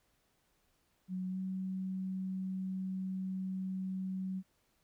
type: tone with pitch glide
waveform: sine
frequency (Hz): 185 to 188.34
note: F#3 to F#3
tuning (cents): 0 to +31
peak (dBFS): -35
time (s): 1.08-4.43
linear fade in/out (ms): 50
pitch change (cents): +31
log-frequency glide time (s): 1.29-1.38
effects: pink hiss -75 dBFS RMS until 4.83 s